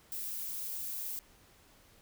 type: noise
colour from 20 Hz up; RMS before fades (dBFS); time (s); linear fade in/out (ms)
violet; -39; 0.12-1.19; 0
effects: pink hiss -62 dBFS RMS until 2.01 s